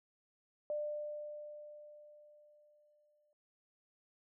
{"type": "tone with exponential decay", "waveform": "sine", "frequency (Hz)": 596, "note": "D5", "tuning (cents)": 25, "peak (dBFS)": -34, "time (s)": [0.7, 3.33], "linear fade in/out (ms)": 1, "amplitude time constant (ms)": 570, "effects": []}